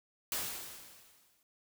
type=noise with exponential decay; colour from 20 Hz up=white; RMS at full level=-34 dBFS; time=0.32-1.43 s; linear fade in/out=1 ms; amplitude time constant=240 ms; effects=none